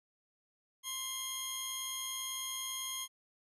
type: tone pair together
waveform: 15% pulse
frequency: 1044 / 3250 Hz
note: C6 / G#7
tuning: -4 / -38 cents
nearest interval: octave + minor sixth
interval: 1966 cents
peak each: -38 / -31 dBFS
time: 0.83-3.08 s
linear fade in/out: 50 ms
effects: resampled to 32000 Hz